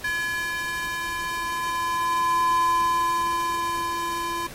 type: tone with high-pass filter sweep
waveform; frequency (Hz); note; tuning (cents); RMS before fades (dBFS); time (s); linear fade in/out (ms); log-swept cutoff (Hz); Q
square; 340; F4; -46; -25; 0.04-4.47; 5; 1600 to 720; 5.5
effects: pink hiss -42 dBFS RMS until 4.54 s + AAC 48 kbps